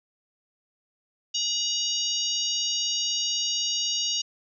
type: harmonic tone with a mistuned harmonic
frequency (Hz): 936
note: A#5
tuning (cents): +7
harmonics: 3 / 4 / 5 / 6 / 7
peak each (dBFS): -29 / -31 / -32 / -32 / -32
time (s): 1.34-4.22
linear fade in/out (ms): 10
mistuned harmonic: 3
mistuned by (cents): +59
effects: none